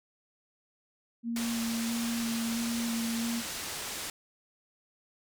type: tone with vibrato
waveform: sine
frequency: 231.6 Hz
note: A#3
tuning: 11 cents flat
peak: -30 dBFS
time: 1.23-3.43 s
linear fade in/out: 50 ms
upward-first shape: square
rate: 1.5 Hz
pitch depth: 12 cents each way
type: low-pass noise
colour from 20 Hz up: white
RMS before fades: -38 dBFS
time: 1.36-4.1 s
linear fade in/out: 2 ms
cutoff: 8600 Hz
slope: 12 dB/octave
effects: none